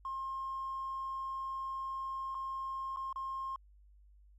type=tone with dropouts; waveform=triangle; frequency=1067 Hz; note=C6; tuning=34 cents sharp; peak=-33 dBFS; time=0.05-3.56 s; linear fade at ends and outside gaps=2 ms; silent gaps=2.346-2.35 / 2.962-2.97 / 3.128-3.159 s; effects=tanh soft clip ceiling -34 dBFS + added 50 Hz sine -58 dBFS peak until 4.38 s